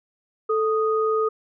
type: tone pair together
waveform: sine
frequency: 439.1 / 1242 Hz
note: A4 / D#6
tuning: -4 / -3 cents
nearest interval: octave + tritone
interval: 1801 cents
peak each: -20 / -24 dBFS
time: 0.49-1.29 s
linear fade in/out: 10 ms
effects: none